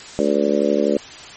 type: harmonic tone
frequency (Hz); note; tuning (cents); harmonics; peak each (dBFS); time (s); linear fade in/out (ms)
72.2; D2; -29; 3 / 4 / 5 / 6 / 7 / 8; -22 / -22 / -22 / -22 / -22 / -22; 0.19-0.97; 0
effects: white hiss -37 dBFS RMS until 1.36 s + MP3 32 kbps